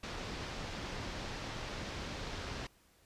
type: low-pass noise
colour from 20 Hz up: pink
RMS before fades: -42 dBFS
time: 0.03-2.67 s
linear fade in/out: 5 ms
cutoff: 5700 Hz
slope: 24 dB/octave
effects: pink hiss -67 dBFS RMS until 3.05 s + resampled to 32000 Hz